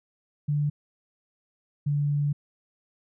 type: tone pair in turn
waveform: sine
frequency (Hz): 146.83 / 145.06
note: D3 / D3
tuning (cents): 0 / -21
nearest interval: unison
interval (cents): 21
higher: first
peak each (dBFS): -22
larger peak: neither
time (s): 0.48-0.7 / 1.86-2.33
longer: second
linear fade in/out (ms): 10
effects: none